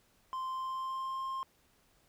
triangle tone with pitch glide, 1042 to 1060.2 Hz, C6 to C6, -7 to +23 cents, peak -33 dBFS, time 0.33-1.43 s, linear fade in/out 0 ms, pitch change +30 cents, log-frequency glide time 0.47-1.25 s, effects pink hiss -69 dBFS RMS until 2.08 s

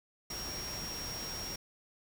sine tone in noise, 5588 Hz, F8, in tune, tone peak -40 dBFS, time 0.3-1.56 s, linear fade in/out 5 ms, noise pink, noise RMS -43 dBFS, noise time 0.3-1.56 s, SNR 0 dB, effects none

